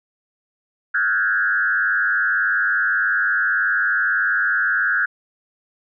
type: tone with frequency modulation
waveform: sine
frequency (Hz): 1544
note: G6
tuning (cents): -27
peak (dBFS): -16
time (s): 0.94-5.06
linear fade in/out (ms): 10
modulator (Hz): 98.3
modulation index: 1.5
effects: none